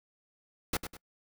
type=noise with echo; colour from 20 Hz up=pink; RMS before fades=-30 dBFS; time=0.73-0.77 s; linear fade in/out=5 ms; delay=100 ms; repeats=2; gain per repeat=-9 dB; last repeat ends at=0.97 s; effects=noise-tail reverb RT60 0.1 s tail -26 dB re dry